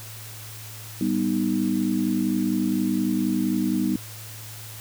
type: chord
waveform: sine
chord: G augmented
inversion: none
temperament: equal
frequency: 196 / 246.9 / 311.1 Hz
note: G3 / B3 / D#4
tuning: 0 / 0 / 0 cents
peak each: -25 dBFS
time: 1.01-3.96 s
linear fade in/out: 2 ms
effects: added 109 Hz sine -40 dBFS peak until 4.8 s + white hiss -41 dBFS RMS until 4.8 s